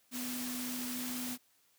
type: tone in noise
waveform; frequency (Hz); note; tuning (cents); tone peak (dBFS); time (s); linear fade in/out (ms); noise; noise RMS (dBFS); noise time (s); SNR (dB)
sine; 248.6; B3; +12; -39; 0.11-1.38; 50; white; -41; 0.11-1.38; -1
effects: white hiss -70 dBFS RMS until 1.78 s + high-pass 80 Hz 12 dB/octave